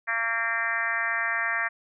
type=harmonic tone with a mistuned harmonic; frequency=228.7 Hz; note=A#3; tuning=33 cents flat; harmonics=3 / 4 / 5 / 6 / 7 / 8 / 9 / 10; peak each=-37 / -40 / -34 / -36 / -30 / -28 / -33 / -37 dBFS; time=0.07-1.69 s; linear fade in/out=20 ms; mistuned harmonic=10; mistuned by=+41 cents; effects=none